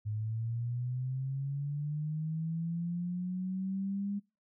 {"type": "linear sweep", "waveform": "sine", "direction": "up", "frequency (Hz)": [104.9, 203.3], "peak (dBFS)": -32, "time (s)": [0.05, 4.2], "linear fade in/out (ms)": 20, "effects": ["noise-tail reverb RT60 0.3 s tail -26 dB re dry"]}